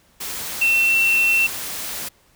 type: tone in noise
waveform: sine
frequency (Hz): 2699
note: E7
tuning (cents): +40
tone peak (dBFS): -14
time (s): 0.61-1.47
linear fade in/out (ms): 10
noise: white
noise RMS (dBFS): -29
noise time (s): 0.2-2.09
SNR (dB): +12
effects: pink hiss -57 dBFS RMS until 2.35 s